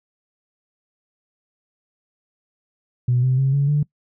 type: tone with pitch steps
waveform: sine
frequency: 123.47 / 129.01 / 134.8 / 140.85 / 147.17 Hz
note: B2 / C3 / C#3 / C#3 / D3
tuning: 0 / -24 / -48 / +28 / +4 cents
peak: -14 dBFS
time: 3.08-3.83 s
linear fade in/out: 5 ms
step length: 150 ms
effects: noise-tail reverb RT60 0.1 s tail -23 dB re dry + tanh soft clip ceiling -10 dBFS